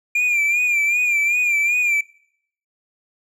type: tone with vibrato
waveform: triangle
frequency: 2393 Hz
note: D7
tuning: 32 cents sharp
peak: -14 dBFS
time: 0.15-2.01 s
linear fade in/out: 5 ms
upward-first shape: sine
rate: 2.6 Hz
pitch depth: 61 cents each way
effects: noise-tail reverb RT60 0.7 s tail -24 dB re dry